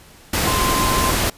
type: tone in noise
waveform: sine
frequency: 1041 Hz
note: C6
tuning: 9 cents flat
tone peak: -20 dBFS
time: 0.47-1.11 s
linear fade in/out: 5 ms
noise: pink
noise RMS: -19 dBFS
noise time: 0.33-1.3 s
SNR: -4 dB
effects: pink hiss -46 dBFS RMS until 1.37 s + resampled to 32000 Hz